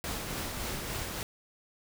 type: noise with tremolo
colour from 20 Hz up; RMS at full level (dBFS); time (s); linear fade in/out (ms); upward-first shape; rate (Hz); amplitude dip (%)
pink; -35; 0.04-1.23; 0; sine; 3.5; 30
effects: none